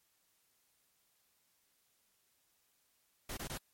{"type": "noise bursts", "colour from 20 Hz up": "pink", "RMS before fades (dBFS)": -42, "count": 3, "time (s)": [3.29, 3.577], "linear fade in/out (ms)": 5, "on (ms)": 81, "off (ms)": 22, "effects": ["white hiss -75 dBFS RMS until 3.73 s", "MP3 64 kbps"]}